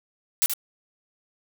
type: noise with echo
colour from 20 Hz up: blue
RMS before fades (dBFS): -20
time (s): 0.42-0.46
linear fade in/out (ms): 0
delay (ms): 76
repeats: 1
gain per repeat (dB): -7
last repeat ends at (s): 0.536
effects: none